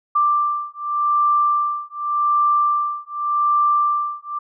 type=beating tone pair; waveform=sine; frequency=1179 / 1179.86 Hz; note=D6 / D6; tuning=+6 / +8 cents; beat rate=0.86 Hz; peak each=-19 dBFS; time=0.15-4.39 s; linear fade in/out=10 ms; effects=none